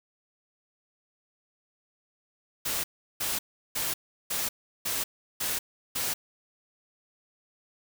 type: noise bursts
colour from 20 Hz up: white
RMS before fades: -30 dBFS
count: 7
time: 2.65-6.14 s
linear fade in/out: 10 ms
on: 190 ms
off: 360 ms
effects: none